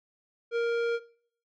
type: tone with tanh clipping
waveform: sine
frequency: 467.7 Hz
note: A#4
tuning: 6 cents sharp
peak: -27 dBFS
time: 0.51-1 s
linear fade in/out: 50 ms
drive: 14 dB
effects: noise-tail reverb RT60 0.6 s tail -21 dB re dry